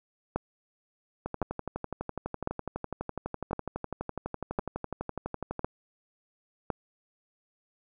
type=two click trains; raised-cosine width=1 ms; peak=-14 / -19 dBFS; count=7 / 53; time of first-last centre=0.36-6.702 / 1.26-5.593 s; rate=0.946 / 12 Hz; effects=none